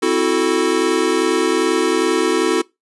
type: chord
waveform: square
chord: F# half-diminished seventh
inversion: second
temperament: equal with one note detuned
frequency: 261.6 / 327.5 / 370 / 440 Hz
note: C4 / E4 / F#4 / A4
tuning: 0 / -11 / 0 / 0 cents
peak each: -25 / -20 / -19 / -20 dBFS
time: 0.02-2.62 s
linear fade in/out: 10 ms
effects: noise-tail reverb RT60 0.2 s tail -22 dB re dry + resampled to 24000 Hz